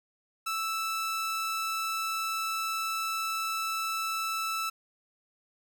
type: tone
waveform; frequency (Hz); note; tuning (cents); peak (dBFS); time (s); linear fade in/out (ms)
sawtooth; 1318.5; E6; 0; -26; 0.46-4.7; 10
effects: none

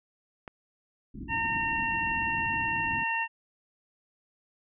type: click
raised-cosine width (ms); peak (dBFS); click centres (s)
0.5; -25; 0.478
type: low-pass noise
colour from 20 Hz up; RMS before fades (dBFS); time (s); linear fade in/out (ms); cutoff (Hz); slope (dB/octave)
white; -40; 1.14-3.04; 10; 340; 96
type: harmonic tone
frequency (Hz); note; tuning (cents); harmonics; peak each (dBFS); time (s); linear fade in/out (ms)
913; A#5; -36; 1 / 2 / 3; -31 / -31 / -31; 1.28-3.28; 50
effects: none

